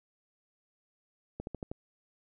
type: slowing click train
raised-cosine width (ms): 2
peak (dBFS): -24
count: 5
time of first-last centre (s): 1.4-1.715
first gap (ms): 71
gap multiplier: 1.07
effects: none